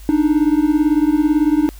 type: beating tone pair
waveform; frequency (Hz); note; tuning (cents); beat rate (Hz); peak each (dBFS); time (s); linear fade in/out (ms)
triangle; 293.7 / 311.7; D4 / D#4; 0 / +3; 18; -13; 0.09-1.69; 0
effects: added 50 Hz sine -34 dBFS peak until 1.79 s + white hiss -46 dBFS RMS until 1.79 s